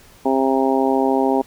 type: harmonic tone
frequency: 133.5 Hz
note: C3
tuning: 35 cents sharp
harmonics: 2 / 3 / 4 / 5 / 6 / 7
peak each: -19 / -20 / -24 / -24 / -22 / -25 dBFS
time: 0.25-1.42 s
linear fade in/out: 10 ms
effects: pink hiss -48 dBFS RMS until 1.46 s